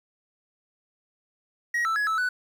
triangle tone with pitch steps, 1897 / 1324 / 1681 / 1309 / 1489 Hz, A#6 / E6 / G#6 / E6 / F#6, +30 / +7 / +20 / -13 / +11 cents, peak -21 dBFS, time 1.74-2.29 s, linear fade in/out 5 ms, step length 110 ms, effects 9-bit

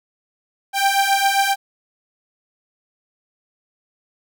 sawtooth beating tone pair, 784 / 791.5 Hz, G5 / G5, 0 / +17 cents, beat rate 7.5 Hz, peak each -15 / -14 dBFS, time 0.73-1.56 s, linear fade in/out 50 ms, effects none

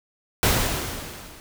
pink noise with level ramp, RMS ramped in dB -18 to -45 dBFS, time 0.43-1.4 s, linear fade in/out 0 ms, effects none

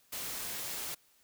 white noise, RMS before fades -39 dBFS, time 0.12-0.95 s, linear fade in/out 10 ms, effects white hiss -67 dBFS RMS until 1.23 s

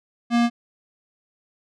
square tone with low-pass filter, 236.5 Hz, A#3, 25 cents sharp, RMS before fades -18 dBFS, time 0.3-0.5 s, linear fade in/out 50 ms, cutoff 4800 Hz, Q 0.7, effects none

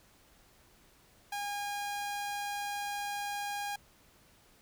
sawtooth tone, 815 Hz, G#5, 33 cents flat, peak -31 dBFS, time 1.32-3.76 s, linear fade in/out 5 ms, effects pink hiss -63 dBFS RMS until 4.61 s

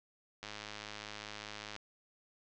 click train, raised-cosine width 0.2 ms, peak -26 dBFS, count 141, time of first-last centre 0.43-1.763 s, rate 105 Hz, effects low-pass 7000 Hz 12 dB/octave + 11-bit

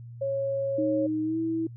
sine tone, 549 Hz, C#5, 17 cents flat, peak -25 dBFS, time 0.21-1.07 s, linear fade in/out 10 ms
sine tone with pitch glide, 311 to 325.7 Hz, D#4 to E4, -1 to -21 cents, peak -25 dBFS, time 0.78-1.67 s, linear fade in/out 5 ms, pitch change +80 cents, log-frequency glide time 1.23-1.38 s
effects noise-tail reverb RT60 0.1 s tail -26 dB re dry + added 118 Hz sine -40 dBFS peak until 1.76 s

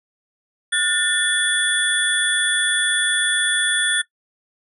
sine tone cluster, 1451 / 1787 / 3432 / 9340 Hz, F#6 / A6 / A7 / D9, -34 / +26 / -44 / -11 cents, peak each -24 / -21 / -22 / -25 dBFS, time 0.72-4.02 s, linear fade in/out 10 ms, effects noise-tail reverb RT60 0.1 s tail -18 dB re dry

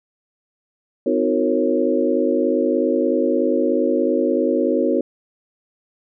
sine tone cluster, 255.1 / 311.9 / 362.3 / 462.9 / 546 Hz, C4 / D#4 / F#4 / A#4 / C#5, -44 / +4 / -36 / -12 / -26 cents, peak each -22 dBFS, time 1.06-5.01 s, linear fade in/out 5 ms, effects none

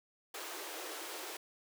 pink high-pass noise, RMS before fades -44 dBFS, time 0.34-1.37 s, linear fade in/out 5 ms, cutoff 310 Hz, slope 96 dB/octave, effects none

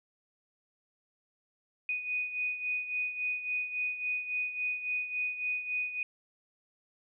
sine beating tone pair, 2483 / 2486.6 Hz, D#7 / D#7, -4 / -2 cents, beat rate 3.6 Hz, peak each -32 / -38 dBFS, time 1.89-6.03 s, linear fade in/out 2 ms, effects none

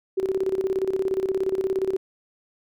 sine tone with tremolo, 381.4 Hz, G4, 47 cents flat, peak -19 dBFS, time 0.17-1.97 s, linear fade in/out 10 ms, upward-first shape square, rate 17 Hz, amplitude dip 70%, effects none

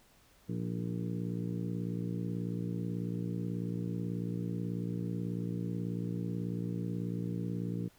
harmonic tone with a mistuned harmonic, 58.27 Hz, A#1, in tune, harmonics 2 / 3 / 4 / 5 / 6 / 7 / 8, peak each -38 / -36 / -44 / -43 / -48 / -49 / -49 dBFS, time 0.48-7.89 s, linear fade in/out 20 ms, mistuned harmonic 6, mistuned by -40 cents, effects pink hiss -64 dBFS RMS until 7.98 s

